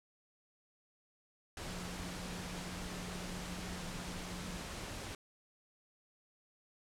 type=tone in noise; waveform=sine; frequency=179.3 Hz; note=F3; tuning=46 cents sharp; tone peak=-46 dBFS; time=1.68-4.62 s; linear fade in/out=2 ms; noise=pink; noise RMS=-44 dBFS; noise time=1.57-5.15 s; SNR=-5 dB; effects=low-pass 9000 Hz 12 dB/octave